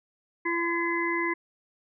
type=harmonic tone; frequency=339.8 Hz; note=F4; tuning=47 cents flat; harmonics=1 / 3 / 5 / 6; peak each=-29 / -31 / -36 / -29 dBFS; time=0.45-1.34 s; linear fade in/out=10 ms; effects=none